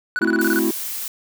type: tone bursts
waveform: triangle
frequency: 1480 Hz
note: F#6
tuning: in tune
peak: -17 dBFS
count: 8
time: 0.16-0.589 s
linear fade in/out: 0 ms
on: 30 ms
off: 27 ms
type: chord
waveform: triangle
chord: F# half-diminished seventh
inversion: first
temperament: equal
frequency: 220 / 261.6 / 329.6 / 370 Hz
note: A3 / C4 / E4 / F#4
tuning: 0 / 0 / 0 / 0 cents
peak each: -22 / -23 / -18 / -23 dBFS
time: 0.21-0.71 s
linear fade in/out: 5 ms
type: noise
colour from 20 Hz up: blue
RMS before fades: -28 dBFS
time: 0.41-1.08 s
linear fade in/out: 2 ms
effects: none